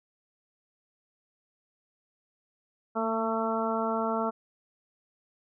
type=harmonic tone with a mistuned harmonic; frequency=223.7 Hz; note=A3; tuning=29 cents sharp; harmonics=1 / 2 / 3 / 4 / 5 / 6; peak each=-32 / -33 / -32 / -34 / -36 / -34 dBFS; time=2.95-4.31 s; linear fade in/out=20 ms; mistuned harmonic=1; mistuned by=+19 cents; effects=none